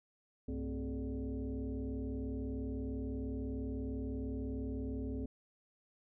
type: tone with frequency modulation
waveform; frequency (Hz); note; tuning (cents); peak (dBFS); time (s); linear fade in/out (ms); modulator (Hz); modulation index
sine; 100; G2; +35; -36; 0.48-5.26; 5; 163; 1.8
effects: none